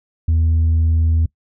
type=tone with tanh clipping; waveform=sine; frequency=81.1 Hz; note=E2; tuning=28 cents flat; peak=-13 dBFS; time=0.28-1.26 s; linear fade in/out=5 ms; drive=2 dB; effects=noise-tail reverb RT60 0.1 s tail -22 dB re dry